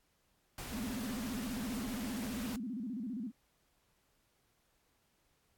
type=noise; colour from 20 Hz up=pink; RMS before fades=-45 dBFS; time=0.58-2.56 s; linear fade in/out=2 ms
type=tone with vibrato; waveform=sine; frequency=233.1 Hz; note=A#3; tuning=in tune; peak=-37 dBFS; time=0.7-3.32 s; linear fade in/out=50 ms; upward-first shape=square; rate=15 Hz; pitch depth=180 cents each way
effects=pink hiss -75 dBFS RMS until 5.57 s + AAC 64 kbps